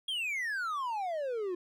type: exponential sweep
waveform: triangle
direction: down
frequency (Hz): 3316 to 345.9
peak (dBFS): -30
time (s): 0.08-1.55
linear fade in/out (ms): 5
effects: none